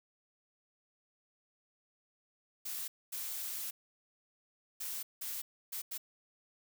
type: noise bursts at uneven times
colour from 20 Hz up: blue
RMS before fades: -40 dBFS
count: 6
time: 2.65-2.88 / 3.12-3.71 / 4.8-5.03 / 5.21-5.42 / 5.72-5.82 / 5.91-5.98 s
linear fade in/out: 10 ms
effects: none